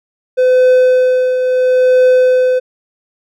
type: tone with tremolo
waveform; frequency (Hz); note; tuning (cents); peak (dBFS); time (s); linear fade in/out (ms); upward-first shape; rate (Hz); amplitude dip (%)
triangle; 508; B4; +49; -3; 0.37-2.6; 20; triangle; 0.74; 55
effects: none